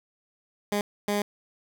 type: tone bursts at uneven times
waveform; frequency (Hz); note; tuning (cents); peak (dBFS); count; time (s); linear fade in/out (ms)
15% pulse; 205.4; G#3; -19; -18; 2; 0.72-0.81 / 1.08-1.22; 2
effects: 10-bit